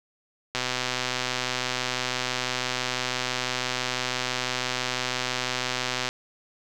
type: click train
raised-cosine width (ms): 0.2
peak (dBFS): -9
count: 699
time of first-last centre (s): 0.55-6.09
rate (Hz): 126
effects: none